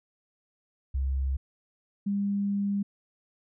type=tone pair in turn; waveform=sine; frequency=67 / 200.8 Hz; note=C2 / G3; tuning=+42 / +42 cents; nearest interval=octave + perfect fifth; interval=1900 cents; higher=second; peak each=-25 dBFS; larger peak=neither; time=0.94-1.37 / 2.06-2.83 s; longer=second; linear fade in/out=10 ms; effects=none